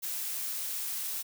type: noise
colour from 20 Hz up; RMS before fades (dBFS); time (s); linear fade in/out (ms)
blue; -35; 0.02-1.23; 20
effects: none